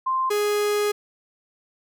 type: tone pair in turn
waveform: sine / 45% pulse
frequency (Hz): 1046.5 / 415.3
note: C6 / G#4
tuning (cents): 0 / 0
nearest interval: octave + major third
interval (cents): 1600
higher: first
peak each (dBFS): -20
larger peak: neither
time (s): 0.06-0.3 / 0.3-0.92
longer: second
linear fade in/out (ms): 10
effects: none